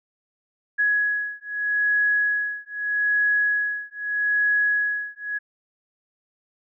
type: beating tone pair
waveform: sine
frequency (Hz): 1675 / 1675.8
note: G#6 / G#6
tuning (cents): +14 / +15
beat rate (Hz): 0.8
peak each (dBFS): -23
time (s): 0.78-5.39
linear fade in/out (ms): 20
effects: none